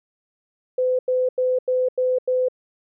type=tone bursts; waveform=sine; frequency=508 Hz; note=B4; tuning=49 cents sharp; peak=-17 dBFS; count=6; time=0.78-2.485 s; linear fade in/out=5 ms; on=210 ms; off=89 ms; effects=none